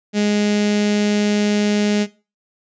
sawtooth tone with notch filter, 207.7 Hz, G#3, in tune, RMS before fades -17 dBFS, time 0.13-2.07 s, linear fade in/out 50 ms, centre 1100 Hz, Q 0.91, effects noise-tail reverb RT60 0.3 s tail -17 dB re dry + resampled to 16000 Hz

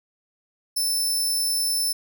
20% pulse tone, 5290 Hz, E8, 5 cents sharp, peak -16 dBFS, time 0.76-1.93 s, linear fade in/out 10 ms, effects none

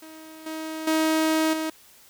sawtooth tone with level steps, 316.6 Hz, D#4, 30 cents sharp, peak -38 / -27 / -16 / -22 dBFS, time 0.02-1.7 s, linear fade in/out 5 ms, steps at 0.46 / 0.87 / 1.53 s, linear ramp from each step 5 ms, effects white hiss -53 dBFS RMS until 2.09 s

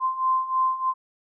sine beating tone pair, 1039 / 1042.2 Hz, C6 / C6, -12 / -7 cents, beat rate 3.2 Hz, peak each -26 / -22 dBFS, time 0-0.94 s, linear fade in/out 50 ms, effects none

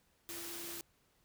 sine tone in noise, 340 Hz, F4, 46 cents flat, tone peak -50 dBFS, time 0.29-0.81 s, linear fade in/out 0 ms, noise white, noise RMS -45 dBFS, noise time 0.29-0.81 s, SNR -8 dB, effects pink hiss -73 dBFS RMS until 1.24 s

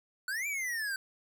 square exponential two-way sweep, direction up then down, 1455 to 2376 to 1534 Hz, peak -33 dBFS, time 0.28-0.96 s, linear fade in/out 2 ms, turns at 0.47 s, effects none

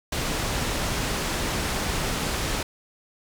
pink low-pass noise, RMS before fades -27 dBFS, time 0.12-2.63 s, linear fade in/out 5 ms, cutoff 9300 Hz, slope 12 dB/octave, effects none

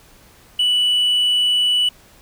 triangle tone with hard clipping, 2960 Hz, F#7, in tune, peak -13 dBFS, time 0.59-1.89 s, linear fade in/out 5 ms, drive 1 dB, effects pink hiss -49 dBFS RMS until 2.21 s

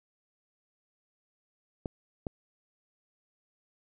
clicks, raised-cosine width 2 ms, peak -20 dBFS, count 2, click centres 1.858 / 2.268 s, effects none

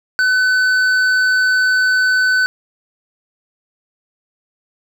sine tone with hard clipping, 1509 Hz, F#6, 34 cents sharp, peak -13 dBFS, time 0.19-2.46 s, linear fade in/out 0 ms, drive 7 dB, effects none

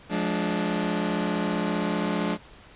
sawtooth chord, D diminished, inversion first, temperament just, 176.2 / 211.4 / 293.7 Hz, F3 / Ab3 / D4, +16 / +31 / 0 cents, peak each -25 / -24 / -26 dBFS, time 0.09-2.38 s, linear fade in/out 50 ms, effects pink hiss -50 dBFS RMS until 2.75 s + resampled to 8000 Hz

